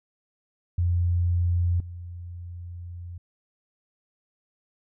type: tone with level steps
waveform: sine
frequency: 87.31 Hz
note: F2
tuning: in tune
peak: -20 / -35 dBFS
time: 0.78-3.18 s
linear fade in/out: 5 ms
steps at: 1.8 s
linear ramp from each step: 2 ms
effects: none